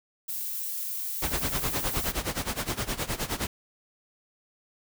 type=noise; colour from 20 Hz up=violet; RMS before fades=-33 dBFS; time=0.28-2.12 s; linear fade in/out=10 ms
type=noise with tremolo; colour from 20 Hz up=pink; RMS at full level=-28 dBFS; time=1.22-3.47 s; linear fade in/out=2 ms; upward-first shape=sine; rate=9.6 Hz; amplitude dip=85%
effects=none